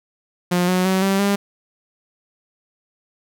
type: tone with pitch steps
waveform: sawtooth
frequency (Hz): 177.8 / 183.22 / 188.81 / 194.57 / 200.5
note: F3 / F#3 / F#3 / G3 / G3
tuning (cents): +31 / -17 / +35 / -13 / +39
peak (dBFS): -12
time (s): 0.51-1.36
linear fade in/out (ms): 10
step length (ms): 170
effects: none